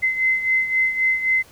sine beating tone pair, 2056 / 2059.8 Hz, C7 / C7, -31 / -28 cents, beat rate 3.8 Hz, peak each -18 / -24 dBFS, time 0.02-1.43 s, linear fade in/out 20 ms, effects pink hiss -49 dBFS RMS until 1.51 s

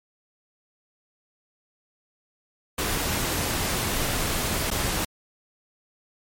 pink noise with dropouts, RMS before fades -26 dBFS, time 2.78-5.05 s, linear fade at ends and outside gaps 5 ms, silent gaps 4.704-4.712 s, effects MP3 64 kbps

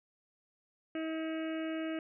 harmonic tone, 319.8 Hz, D#4, 48 cents sharp, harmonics 1 / 2 / 4 / 5 / 6 / 7 / 8 / 9, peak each -35 / -41 / -50 / -49 / -53 / -51 / -54 / -52 dBFS, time 0.95-1.99 s, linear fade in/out 2 ms, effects none

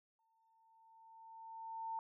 sine tone with exponential growth, 900 Hz, A5, 39 cents sharp, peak -38 dBFS, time 0.19-1.99 s, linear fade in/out 1 ms, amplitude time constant 390 ms, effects none

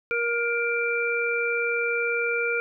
harmonic tone, 471 Hz, A#4, 18 cents sharp, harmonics 1 / 3 / 5, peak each -27 / -27 / -27 dBFS, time 0.11-2.6 s, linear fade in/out 0 ms, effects none

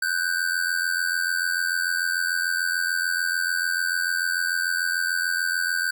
square ring-modulated tone, 1531 Hz, G6, 41 cents flat, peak -20 dBFS, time 0.02-5.91 s, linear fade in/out 5 ms, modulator 43.4 Hz, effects none

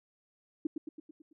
sine tone with echo, 309.5 Hz, D#4, 9 cents flat, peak -27 dBFS, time 0.65-0.67 s, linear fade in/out 5 ms, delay 110 ms, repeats 6, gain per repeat -5 dB, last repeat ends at 1.33 s, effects none

